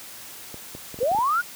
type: clicks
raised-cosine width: 2 ms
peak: -24 dBFS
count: 8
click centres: 0.543 / 0.75 / 0.943 / 0.989 / 1.03 / 1.116 / 1.148 / 1.187 s
type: linear sweep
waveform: sine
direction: up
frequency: 437.9 to 1480 Hz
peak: -19 dBFS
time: 1-1.42 s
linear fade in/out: 20 ms
effects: white hiss -41 dBFS RMS until 1.55 s + high-pass 60 Hz 12 dB/octave